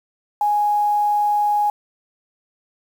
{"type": "tone with quantisation", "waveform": "sine", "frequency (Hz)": 830.6, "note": "G#5", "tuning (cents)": 0, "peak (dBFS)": -15, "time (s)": [0.41, 1.7], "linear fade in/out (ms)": 2, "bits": 7, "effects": []}